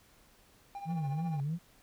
triangle tone with tremolo, 800 Hz, G5, 35 cents sharp, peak -35 dBFS, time 0.75-1.4 s, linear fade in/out 0 ms, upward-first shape triangle, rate 14 Hz, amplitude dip 75%
sine tone with vibrato, 154.8 Hz, D#3, 9 cents flat, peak -30 dBFS, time 0.85-1.59 s, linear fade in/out 50 ms, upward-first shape triangle, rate 3.1 Hz, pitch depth 220 cents each way
effects tanh soft clip ceiling -27 dBFS + pink hiss -63 dBFS RMS until 1.82 s

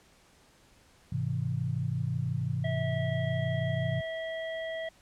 sine chord, Ab augmented, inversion none, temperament just, 103.83 / 129.78 / 162.23 Hz, Ab2 / C3 / E3, 0 / -14 / -27 cents, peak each -34 / -31 / -34 dBFS, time 1.12-4.01 s, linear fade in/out 5 ms
harmonic tone, 650 Hz, E5, 24 cents flat, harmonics 1 / 3 / 5, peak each -34 / -40 / -46 dBFS, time 2.64-4.89 s, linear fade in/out 5 ms
effects pink hiss -61 dBFS RMS until 5.01 s + low-pass 10000 Hz 12 dB/octave

